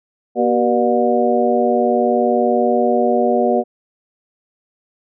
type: harmonic tone with a mistuned harmonic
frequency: 120 Hz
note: B2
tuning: 49 cents flat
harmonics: 2 / 3 / 4 / 5 / 6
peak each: -19 / -19 / -19 / -19 / -19 dBFS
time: 0.35-3.64 s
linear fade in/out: 50 ms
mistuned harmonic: 3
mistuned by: +91 cents
effects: none